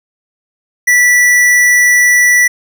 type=tone with tanh clipping; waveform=sine; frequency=1961 Hz; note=B6; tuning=13 cents flat; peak=-7 dBFS; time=0.87-2.48 s; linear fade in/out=10 ms; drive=17 dB; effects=none